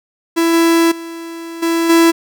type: tone with level steps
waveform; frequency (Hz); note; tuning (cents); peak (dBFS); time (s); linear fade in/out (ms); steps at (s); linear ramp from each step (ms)
45% pulse; 332.6; E4; +16; -11 / -9 / -26 / -13 / -7; 0.36-2.12; 20; 0.53 / 0.91 / 1.62 / 1.89; 10
effects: none

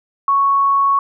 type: tone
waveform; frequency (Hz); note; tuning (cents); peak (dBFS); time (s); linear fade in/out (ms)
sine; 1108.7; C#6; 0; -11; 0.28-0.99; 2
effects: none

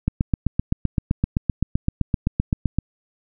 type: click train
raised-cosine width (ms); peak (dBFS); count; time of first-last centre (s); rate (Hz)
5; -6; 22; 0.08-2.786; 7.76
effects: none

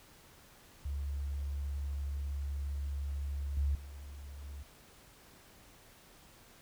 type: tone with level steps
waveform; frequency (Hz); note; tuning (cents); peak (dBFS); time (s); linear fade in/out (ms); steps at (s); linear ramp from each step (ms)
sine; 70.5; C#2; +30; -34 / -28 / -44 / -42; 0.85-4.63; 5; 3.57 / 3.75 / 4.44; 2
effects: pink hiss -59 dBFS RMS until 6.61 s

